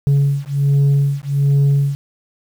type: beating tone pair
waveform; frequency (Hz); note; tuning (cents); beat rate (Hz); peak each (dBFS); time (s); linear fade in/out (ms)
sine; 140 / 141.3; C#3 / C#3; +18 / +34; 1.3; -13; 0.07-1.95; 0
effects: tanh soft clip ceiling -9 dBFS + 7-bit